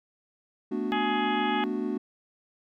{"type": "chord", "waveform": "triangle", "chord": "B minor seventh", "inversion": "third", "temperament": "equal", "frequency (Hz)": [220, 246.9, 293.7, 370], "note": ["A3", "B3", "D4", "F#4"], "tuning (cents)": [0, 0, 0, 0], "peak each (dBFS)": -31, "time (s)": [0.71, 1.98], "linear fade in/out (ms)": 10}
{"type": "harmonic tone", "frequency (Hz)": 419.1, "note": "G#4", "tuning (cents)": 16, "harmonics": [2, 3, 4, 5, 6, 7, 8], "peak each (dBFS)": [-28, -35, -35, -38, -40, -39, -40], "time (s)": [0.92, 1.64], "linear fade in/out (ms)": 0}
{"effects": []}